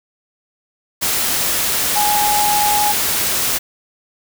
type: tone in noise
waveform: sine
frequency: 833 Hz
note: G#5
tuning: 5 cents sharp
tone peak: -15 dBFS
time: 1.95-2.93 s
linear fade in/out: 20 ms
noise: white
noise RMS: -18 dBFS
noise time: 1.01-3.59 s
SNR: 0 dB
effects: none